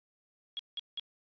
sine tone bursts, 3314 Hz, G#7, 4 cents flat, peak -34 dBFS, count 3, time 0.57-0.996 s, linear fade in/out 0 ms, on 22 ms, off 180 ms, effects resampled to 11025 Hz

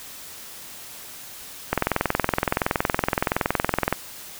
click train, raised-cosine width 0.5 ms, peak -4 dBFS, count 48, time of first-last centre 1.73-3.926 s, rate 21.4 Hz, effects white hiss -40 dBFS RMS until 4.39 s

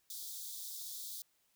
white high-pass noise, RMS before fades -45 dBFS, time 0.1-1.22 s, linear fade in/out 2 ms, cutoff 3400 Hz, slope 96 dB/octave, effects white hiss -75 dBFS RMS until 1.55 s

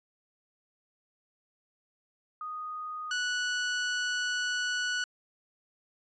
sine / sawtooth tone pair in turn, 1241 / 1475.8 Hz, D#6 / F#6, -5 / -5 cents, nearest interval minor third, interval 300 cents, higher second, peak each -35 / -25 dBFS, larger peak second, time 2.41-3.11 / 3.11-5.04 s, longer second, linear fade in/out 2 ms, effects resampled to 16000 Hz

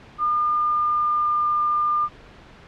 sine tone with pitch glide, 1210 to 1202.3 Hz, D#6 to D6, -49 to +40 cents, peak -18 dBFS, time 0.18-2.09 s, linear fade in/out 50 ms, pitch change -11 cents, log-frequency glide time 0.32-1.52 s, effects pink hiss -46 dBFS RMS until 2.67 s + low-pass 3000 Hz 12 dB/octave

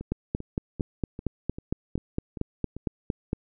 two click trains, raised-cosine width 3 ms, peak -23 / -13 dBFS, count 8 / 15, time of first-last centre 0.01-2.766 / 0.12-3.331 s, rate 2.54 / 4.36 Hz, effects none

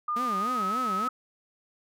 sine tone with pitch glide, 1211 to 1283 Hz, D#6 to E6, -47 to -47 cents, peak -26 dBFS, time 0.08-1.09 s, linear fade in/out 5 ms, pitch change +100 cents, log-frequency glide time 0.29-0.67 s
sawtooth tone with vibrato, 220.6 Hz, A3, 5 cents sharp, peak -29 dBFS, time 0.16-1.08 s, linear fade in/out 5 ms, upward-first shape sine, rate 3.5 Hz, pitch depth 270 cents each way
effects none

